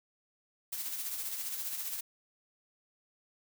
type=noise with tremolo; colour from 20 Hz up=blue; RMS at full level=-36 dBFS; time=0.72-2.01 s; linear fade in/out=10 ms; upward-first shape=sine; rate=15 Hz; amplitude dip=45%; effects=none